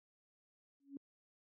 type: tone with exponential growth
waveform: sine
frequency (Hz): 278.3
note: C#4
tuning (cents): +7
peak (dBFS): -40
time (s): 0.8-0.97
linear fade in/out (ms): 2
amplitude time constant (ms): 36
effects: high-pass 150 Hz 12 dB/octave